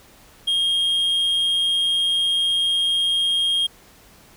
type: tone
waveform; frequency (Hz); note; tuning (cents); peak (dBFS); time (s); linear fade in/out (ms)
triangle; 3238; G#7; -45; -16; 0.47-3.67; 10
effects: pink hiss -50 dBFS RMS until 4.36 s